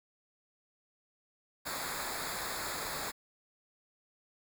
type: noise with comb filter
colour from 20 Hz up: pink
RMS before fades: -38 dBFS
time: 1.65-3.12 s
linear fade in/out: 20 ms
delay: 0.34 ms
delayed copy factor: -0.8
effects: none